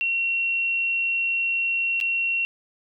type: tone with dropouts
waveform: sine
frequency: 2732 Hz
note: F7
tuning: 39 cents flat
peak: -21 dBFS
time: 0.01-2.45 s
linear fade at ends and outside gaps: 0 ms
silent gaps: 2.002-2.011 s
effects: none